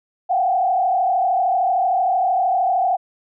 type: tone with frequency modulation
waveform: sine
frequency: 740 Hz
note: F#5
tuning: in tune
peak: -15 dBFS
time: 0.29-2.97 s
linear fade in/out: 20 ms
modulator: 33.1 Hz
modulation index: 1.3
effects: none